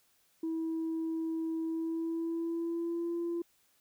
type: tone with pitch glide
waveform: sine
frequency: 324.6 to 340.9 Hz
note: E4 to F4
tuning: -27 to -42 cents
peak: -30 dBFS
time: 0.43-3.42 s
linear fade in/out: 5 ms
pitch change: +85 cents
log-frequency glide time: 1.64-3.15 s
effects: tanh soft clip ceiling -29 dBFS + white hiss -70 dBFS RMS until 3.8 s

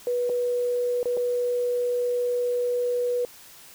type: tone with dropouts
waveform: sine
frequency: 488.7 Hz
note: B4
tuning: 18 cents flat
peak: -22 dBFS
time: 0.07-3.25 s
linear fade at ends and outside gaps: 1 ms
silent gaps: 0.294-0.298 / 1.03-1.056 / 1.169-1.173 s
effects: white hiss -48 dBFS RMS until 3.74 s

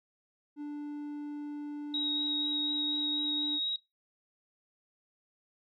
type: tone with pitch glide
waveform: triangle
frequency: 293.7 to 295.9 Hz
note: D4 to D4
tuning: 0 to +13 cents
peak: -34 dBFS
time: 0.56-3.6 s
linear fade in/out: 50 ms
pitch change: +13 cents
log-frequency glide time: 1.76-2.96 s
type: tone with vibrato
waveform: sine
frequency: 3800 Hz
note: A#7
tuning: 33 cents sharp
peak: -30 dBFS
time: 1.94-3.76 s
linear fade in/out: 2 ms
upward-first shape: triangle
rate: 4.1 Hz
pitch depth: 14 cents each way
effects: noise-tail reverb RT60 0.2 s tail -21 dB re dry

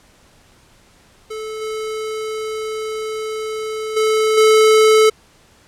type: tone with level steps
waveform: square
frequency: 435.2 Hz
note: A4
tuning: 19 cents flat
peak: -26 / -23 / -14 / -9 dBFS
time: 1.3-5.1 s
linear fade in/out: 10 ms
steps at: 1.61 / 3.96 / 4.37 s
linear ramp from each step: 10 ms
effects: pink hiss -51 dBFS RMS until 5.67 s + low-pass 10000 Hz 12 dB/octave

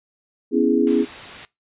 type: chord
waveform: sine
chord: C# minor seventh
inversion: third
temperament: equal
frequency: 246.9 / 277.2 / 329.6 / 415.3 Hz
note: B3 / C#4 / E4 / G#4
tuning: 0 / 0 / 0 / 0 cents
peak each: -20 dBFS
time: 0.51-1.06 s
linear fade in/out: 50 ms
type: noise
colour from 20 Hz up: white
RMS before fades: -35 dBFS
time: 0.87-1.45 s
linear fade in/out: 0 ms
effects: noise-tail reverb RT60 0.2 s tail -20 dB re dry + resampled to 8000 Hz

